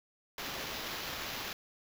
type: noise with sample-and-hold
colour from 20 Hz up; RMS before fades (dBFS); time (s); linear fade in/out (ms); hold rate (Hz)
white; -40; 0.38-1.53; 2; 8820
effects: none